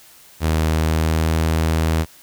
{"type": "tone with pitch glide", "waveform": "sawtooth", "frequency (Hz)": [79.1, 80.3], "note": ["D#2", "E2"], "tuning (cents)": [29, -45], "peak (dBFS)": -12, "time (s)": [0.4, 2.06], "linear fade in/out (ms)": 50, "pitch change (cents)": 26, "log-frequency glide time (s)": [0.68, 1.32], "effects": ["white hiss -47 dBFS RMS until 2.22 s"]}